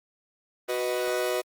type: chord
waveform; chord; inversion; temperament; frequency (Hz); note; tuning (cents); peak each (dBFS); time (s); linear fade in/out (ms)
40% pulse; B major; second; equal; 370 / 493.9 / 622.3; F#4 / B4 / D#5; 0 / 0 / 0; -29; 0.68-1.42; 20
effects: Opus 24 kbps